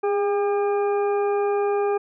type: harmonic tone with a mistuned harmonic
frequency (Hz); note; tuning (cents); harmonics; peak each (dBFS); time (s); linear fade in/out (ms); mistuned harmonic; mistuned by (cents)
402.3; G4; +45; 1 / 2 / 3 / 4 / 6; -20 / -27 / -33 / -40 / -41; 0.03-1.98; 10; 1; +27
effects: none